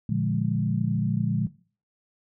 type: chord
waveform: sine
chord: Bb dominant seventh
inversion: none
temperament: equal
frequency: 116.54 / 146.83 / 174.61 / 207.7 Hz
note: Bb2 / D3 / F3 / Ab3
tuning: 0 / 0 / 0 / 0 cents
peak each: -28 dBFS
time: 0.09-1.47 s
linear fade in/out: 5 ms
effects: noise-tail reverb RT60 0.4 s tail -18 dB re dry